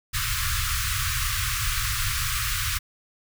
pink band-stop noise, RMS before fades -26 dBFS, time 0.13-2.79 s, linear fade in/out 20 ms, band 130 to 1100 Hz, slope 96 dB/octave, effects none

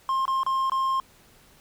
triangle tone with dropouts, 1062 Hz, C6, 25 cents sharp, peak -20 dBFS, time 0.09-1 s, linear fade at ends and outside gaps 1 ms, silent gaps 0.254-0.279 / 0.433-0.464 / 0.698-0.719 s, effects pink hiss -56 dBFS RMS until 1.6 s

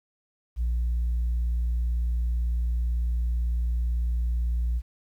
sine tone, 59 Hz, A#1, 22 cents sharp, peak -21 dBFS, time 0.56-4.82 s, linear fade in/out 50 ms, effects tanh soft clip ceiling -21 dBFS + 10-bit

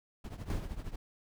brown noise with tremolo, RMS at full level -38 dBFS, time 0.24-0.96 s, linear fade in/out 5 ms, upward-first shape triangle, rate 13 Hz, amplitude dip 85%
brown noise with exponential decay, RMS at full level -30 dBFS, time 0.5-0.91 s, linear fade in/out 0 ms, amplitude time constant 87 ms
effects none

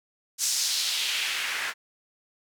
white noise with band-pass filter sweep, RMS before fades -28 dBFS, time 0.38-1.74 s, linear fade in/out 50 ms, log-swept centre 6700 to 1600 Hz, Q 1.8, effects none

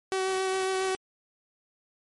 sawtooth tone with vibrato, 379 Hz, F#4, 42 cents sharp, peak -22 dBFS, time 0.12-0.95 s, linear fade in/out 0 ms, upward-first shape sine, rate 7.3 Hz, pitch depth 12 cents each way, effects MP3 48 kbps

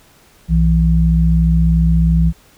sine tone pair together, 61.73 / 164.81 Hz, B1 / E3, 0 / 0 cents, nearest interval octave + perfect fourth, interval 1700 cents, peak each -12 dBFS, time 0.48-2.33 s, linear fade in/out 50 ms, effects pink hiss -49 dBFS RMS until 2.57 s

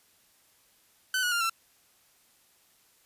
sawtooth tone with pitch steps, 1516 / 1456.8 / 1399.8 / 1345.2 Hz, F#6 / F#6 / F6 / E6, +42 / -27 / +4 / +35 cents, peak -22 dBFS, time 1.14-1.496 s, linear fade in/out 2 ms, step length 89 ms, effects white hiss -64 dBFS RMS until 3.05 s + resampled to 32000 Hz

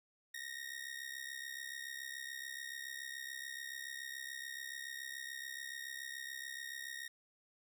sawtooth ring-modulated tone, 1864.7 Hz, A#6, in tune, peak -37 dBFS, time 0.34-7.08 s, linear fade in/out 5 ms, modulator 33.5 Hz, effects none

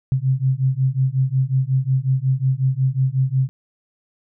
sine beating tone pair, 129.2 / 134.7 Hz, C3 / C#3, -21 / -49 cents, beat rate 5.5 Hz, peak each -19 dBFS, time 0.12-3.49 s, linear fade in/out 0 ms, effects none

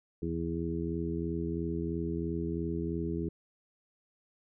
harmonic tone with a mistuned harmonic, 83 Hz, E2, 12 cents sharp, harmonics 1 / 2 / 3 / 4 / 5, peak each -38 / -36 / -39 / -36 / -39 dBFS, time 0.22-3.29 s, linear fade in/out 5 ms, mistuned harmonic 1, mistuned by -110 cents, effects none

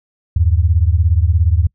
sine beating tone pair, 77.78 / 94.78 Hz, D#2 / F#2, 0 / +42 cents, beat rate 17 Hz, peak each -12 / -14 dBFS, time 0.36-1.67 s, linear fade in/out 5 ms, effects noise-tail reverb RT60 0.1 s tail -26 dB re dry

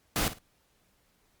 pink noise with echo, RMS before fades -28 dBFS, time 0.16-0.28 s, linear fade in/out 0 ms, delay 53 ms, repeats 2, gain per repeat -13 dB, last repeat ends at 0.386 s, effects pink hiss -69 dBFS RMS until 1.4 s + Opus 48 kbps

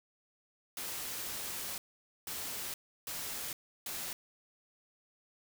white noise bursts at uneven times, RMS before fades -40 dBFS, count 4, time 0.77-1.78 / 2.27-2.74 / 3.07-3.53 / 3.86-4.13 s, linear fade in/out 2 ms, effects none

